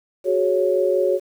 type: chord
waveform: sine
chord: F# suspended second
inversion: none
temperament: equal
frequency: 370 / 415.3 / 554.4 Hz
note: F#4 / G#4 / C#5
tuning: 0 / 0 / 0 cents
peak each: -20 / -23 / -19 dBFS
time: 0.24-1.2 s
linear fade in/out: 50 ms
effects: 8-bit